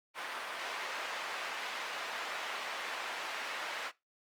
white band-pass noise, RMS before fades -40 dBFS, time 0.14-3.92 s, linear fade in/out 50 ms, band 620 to 2200 Hz, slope 12 dB/octave, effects noise-tail reverb RT60 0.2 s tail -19 dB re dry + Opus 32 kbps

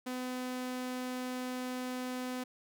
sawtooth tone, 252.7 Hz, B3, 40 cents sharp, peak -32 dBFS, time 0.06-2.44 s, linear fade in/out 10 ms, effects none

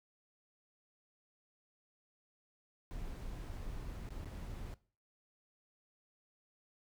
brown noise with dropouts, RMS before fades -44 dBFS, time 2.91-4.74 s, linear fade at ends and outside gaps 0 ms, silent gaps 4.089-4.105 / 4.246-4.257 s, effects noise-tail reverb RT60 0.4 s tail -19 dB re dry

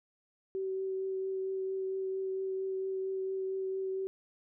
sine tone with vibrato, 381.6 Hz, G4, 47 cents flat, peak -32 dBFS, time 0.55-4.07 s, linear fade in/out 0 ms, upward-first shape triangle, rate 4.4 Hz, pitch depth 12 cents each way, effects none

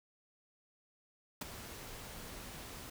pink noise with ADSR envelope, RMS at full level -37 dBFS, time 1.41-2.9 s, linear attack 7 ms, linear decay 14 ms, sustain -11 dB, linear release 5 ms, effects none

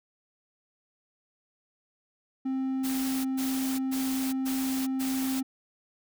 triangle tone, 264 Hz, C4, 16 cents sharp, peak -25 dBFS, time 2.45-5.43 s, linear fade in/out 10 ms
white noise bursts, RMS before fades -37 dBFS, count 5, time 2.83-5.41 s, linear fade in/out 20 ms, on 420 ms, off 120 ms
effects none

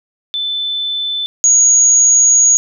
sine tone pair in turn, 3520 / 6687 Hz, A7 / G#8, 0 / +11 cents, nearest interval major seventh, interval 1111 cents, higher second, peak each -16 / -6 dBFS, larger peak second, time 0.34-1.26 / 1.44-2.57 s, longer second, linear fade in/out 0 ms, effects none

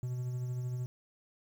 triangle tone with tremolo, 124.8 Hz, B2, 19 cents sharp, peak -30 dBFS, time 0.03-0.86 s, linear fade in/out 0 ms, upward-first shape triangle, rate 13 Hz, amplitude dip 35%, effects 10-bit

